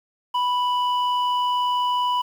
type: tone with low-pass filter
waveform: square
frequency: 987.8 Hz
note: B5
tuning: in tune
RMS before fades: -22 dBFS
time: 0.34-2.22 s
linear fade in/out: 10 ms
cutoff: 2200 Hz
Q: 8.5
effects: 8-bit